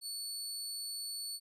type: tone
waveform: 25% pulse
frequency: 4445 Hz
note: C#8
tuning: 4 cents sharp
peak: -34 dBFS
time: 0.01-1.4 s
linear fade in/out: 50 ms
effects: none